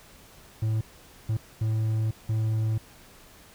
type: tone bursts at uneven times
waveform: triangle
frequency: 110 Hz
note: A2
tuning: in tune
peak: -21 dBFS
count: 4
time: 0.62-0.81 / 1.29-1.37 / 1.61-2.11 / 2.29-2.78 s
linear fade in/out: 5 ms
effects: pink hiss -52 dBFS RMS until 3.54 s